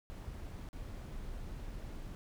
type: noise with dropouts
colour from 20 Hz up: brown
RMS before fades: -44 dBFS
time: 0.1-2.15 s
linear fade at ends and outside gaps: 0 ms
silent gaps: 0.688-0.73 s
effects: none